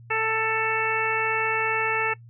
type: harmonic tone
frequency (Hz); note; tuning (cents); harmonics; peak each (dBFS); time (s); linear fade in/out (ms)
442.7; A4; +11; 1 / 2 / 3 / 4 / 5 / 6; -29 / -29 / -29 / -29 / -29 / -29; 0.1-2.14; 10
effects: noise-tail reverb RT60 0.1 s tail -21 dB re dry + added 117 Hz sine -44 dBFS peak until 2.29 s